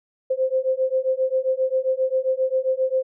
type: beating tone pair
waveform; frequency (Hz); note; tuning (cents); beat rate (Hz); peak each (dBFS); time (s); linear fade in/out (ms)
sine; 518 / 525.5; C5 / C5; -17 / +7; 7.5; -22; 0.3-3.03; 10
effects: none